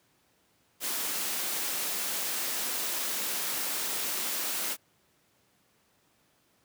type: high-pass noise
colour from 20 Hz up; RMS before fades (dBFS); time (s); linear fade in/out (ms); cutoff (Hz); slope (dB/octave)
white; -32; 0.8-4.77; 50; 180; 24
effects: pink hiss -68 dBFS RMS until 6.64 s + high-pass 100 Hz 12 dB/octave